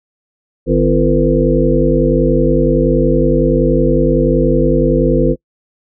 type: harmonic tone with a mistuned harmonic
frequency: 50.7 Hz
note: G#1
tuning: 41 cents flat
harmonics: 1 / 3 / 5 / 7 / 9 / 10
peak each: -16 / -16 / -16 / -16 / -16 / -16 dBFS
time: 0.66-5.36 s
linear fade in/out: 50 ms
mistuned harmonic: 7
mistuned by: -79 cents
effects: noise-tail reverb RT60 0.1 s tail -25 dB re dry